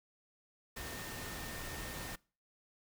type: tone in noise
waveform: sine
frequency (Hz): 1822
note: A#6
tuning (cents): -40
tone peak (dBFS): -50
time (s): 0.76-2.16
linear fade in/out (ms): 10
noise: pink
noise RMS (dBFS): -44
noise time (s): 0.76-2.16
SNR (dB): -9
effects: noise-tail reverb RT60 0.4 s tail -25 dB re dry